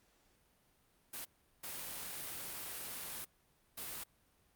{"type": "noise bursts at uneven times", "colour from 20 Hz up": "white", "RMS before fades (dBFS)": -44, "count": 3, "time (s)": [[1.13, 1.25], [1.63, 3.25], [3.77, 4.04]], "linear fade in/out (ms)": 10, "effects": ["pink hiss -72 dBFS RMS until 4.55 s", "Opus 48 kbps"]}